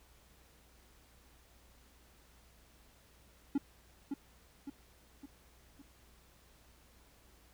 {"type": "tone with echo", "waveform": "triangle", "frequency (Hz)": 280, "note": "C#4", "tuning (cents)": 18, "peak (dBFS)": -26, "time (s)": [3.55, 3.58], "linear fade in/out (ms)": 5, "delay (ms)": 560, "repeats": 4, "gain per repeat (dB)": -6, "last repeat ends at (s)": 5.82, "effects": ["added 60 Hz sine -65 dBFS peak until 7.53 s", "pink hiss -65 dBFS RMS until 7.53 s"]}